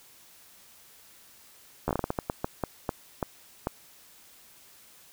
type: slowing click train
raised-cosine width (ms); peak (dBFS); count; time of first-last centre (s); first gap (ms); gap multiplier
1; -13; 15; 1.88-3.671; 12; 1.32
effects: white hiss -55 dBFS RMS until 5.12 s